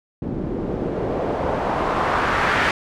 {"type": "noise with low-pass filter sweep", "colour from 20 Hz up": "white", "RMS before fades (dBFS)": -22, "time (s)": [0.22, 2.71], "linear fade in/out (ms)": 2, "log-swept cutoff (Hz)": [270, 1800], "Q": 1.5, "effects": []}